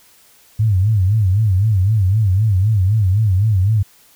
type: tone with vibrato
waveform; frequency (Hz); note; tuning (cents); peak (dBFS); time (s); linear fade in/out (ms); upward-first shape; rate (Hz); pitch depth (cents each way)
sine; 101; G#2; -48; -11; 0.59-3.83; 10; sine; 3.9; 180
effects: white hiss -50 dBFS RMS until 4.15 s